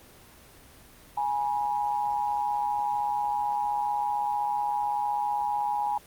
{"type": "tone pair together", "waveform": "sine", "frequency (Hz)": [830, 965.7], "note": ["G#5", "B5"], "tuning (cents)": [-1, -39], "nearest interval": "minor third", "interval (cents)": 262, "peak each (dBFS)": [-26, -31], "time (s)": [1.17, 5.98], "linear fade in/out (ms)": 5, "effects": ["pink hiss -52 dBFS RMS until 6.06 s", "Opus 24 kbps"]}